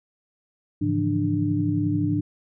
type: tone cluster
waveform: sine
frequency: 103.8 / 137.7 / 160.4 / 171.8 / 296.4 Hz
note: G#2 / C#3 / E3 / F3 / D4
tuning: 0 / -11 / -47 / -28 / +16 cents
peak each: -26 / -31 / -31 / -30 / -23 dBFS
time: 0.81-2.21 s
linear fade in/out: 10 ms
effects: none